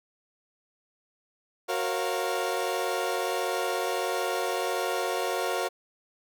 30% pulse chord, Gb major seventh, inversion none, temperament equal with one note detuned, 370 / 466.2 / 546.1 / 698.5 Hz, Gb4 / Bb4 / Db5 / F5, 0 / 0 / -26 / 0 cents, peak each -30 dBFS, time 1.68-5.69 s, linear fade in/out 20 ms, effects none

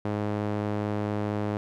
sawtooth tone with band-pass filter, 104.4 Hz, G#2, 10 cents sharp, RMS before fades -29 dBFS, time 0.05-1.57 s, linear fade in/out 0 ms, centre 440 Hz, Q 0.58, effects none

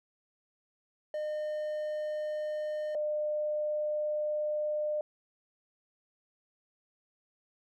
triangle / sine tone pair in turn, 608 / 602.8 Hz, D#5 / D5, -40 / +45 cents, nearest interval unison, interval 15 cents, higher first, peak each -30 / -29 dBFS, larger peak second, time 1.14-2.95 / 2.95-5.01 s, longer second, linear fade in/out 2 ms, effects none

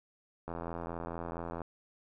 click train, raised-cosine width 1 ms, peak -25 dBFS, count 97, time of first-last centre 0.48-1.617 s, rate 84.4 Hz, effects none

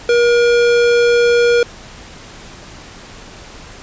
sine tone with hard clipping, 476.4 Hz, A#4, 38 cents sharp, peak -11 dBFS, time 0.09-1.63 s, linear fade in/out 2 ms, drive 18 dB, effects pink hiss -36 dBFS RMS until 3.82 s + resampled to 16000 Hz

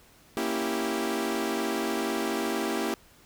sawtooth chord, A# diminished seventh, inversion none, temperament equal, 233.1 / 277.2 / 329.6 / 392 Hz, A#3 / C#4 / E4 / G4, 0 / 0 / 0 / 0 cents, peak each -29 / -31 / -28 / -28 dBFS, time 0.37-2.94 s, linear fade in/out 0 ms, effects pink hiss -57 dBFS RMS until 3.25 s

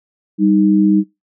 sine tone pair together, 196.66 / 311.1 Hz, G3 / D#4, +6 / 0 cents, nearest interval minor sixth, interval 794 cents, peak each -12 dBFS, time 0.38-1.04 s, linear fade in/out 50 ms, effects noise-tail reverb RT60 0.2 s tail -22 dB re dry

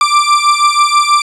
40% pulse beating tone pair, 1174.7 / 1180.9 Hz, D6 / D6, 0 / +9 cents, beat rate 6.2 Hz, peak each -10 dBFS, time 0.01-1.22 s, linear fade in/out 2 ms, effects resampled to 22050 Hz + 7-bit

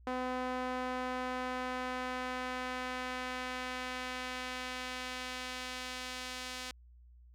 sawtooth tone with band-pass filter sweep, 253.6 Hz, B3, 46 cents sharp, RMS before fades -39 dBFS, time 0.07-6.71 s, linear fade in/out 0 ms, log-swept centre 860 to 4300 Hz, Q 0.76, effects added 60 Hz sine -55 dBFS peak until 7.34 s

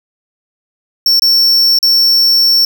square tone with dropouts, 5440 Hz, F8, 46 cents flat, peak -7 dBFS, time 1.06-2.65 s, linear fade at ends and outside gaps 2 ms, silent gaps 1.196-1.22 / 1.788-1.828 s, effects none

